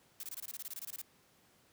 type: noise bursts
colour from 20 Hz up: blue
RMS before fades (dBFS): -43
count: 15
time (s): 0.2-1.017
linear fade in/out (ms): 2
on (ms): 33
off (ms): 23
effects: pink hiss -67 dBFS RMS until 1.72 s + high-pass 100 Hz 12 dB/octave